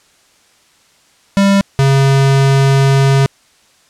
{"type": "tone pair in turn", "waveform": "square", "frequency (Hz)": [197.8, 136.51], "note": ["G3", "C#3"], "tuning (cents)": [16, -26], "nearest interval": "tritone", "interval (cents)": 642, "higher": "first", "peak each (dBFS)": -8, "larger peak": "neither", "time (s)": [[1.37, 1.61], [1.79, 3.26]], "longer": "second", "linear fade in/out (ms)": 0, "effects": ["white hiss -51 dBFS RMS until 3.89 s", "low-pass 8000 Hz 12 dB/octave"]}